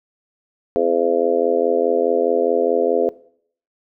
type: harmonic tone with a mistuned harmonic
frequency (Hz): 84.8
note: E2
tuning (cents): +50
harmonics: 3 / 4 / 5 / 6 / 7 / 8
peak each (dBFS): -27 / -25 / -18 / -19 / -27 / -24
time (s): 0.76-3.09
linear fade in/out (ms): 0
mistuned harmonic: 3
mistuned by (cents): +31
effects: noise-tail reverb RT60 0.6 s tail -19 dB re dry